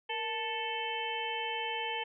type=harmonic tone with a mistuned harmonic; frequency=440 Hz; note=A4; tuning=in tune; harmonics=1 / 2 / 4 / 5 / 6 / 7; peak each=-41 / -37 / -43 / -42 / -41 / -39 dBFS; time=0.09-2.04 s; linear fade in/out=10 ms; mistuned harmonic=1; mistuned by=+100 cents; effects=none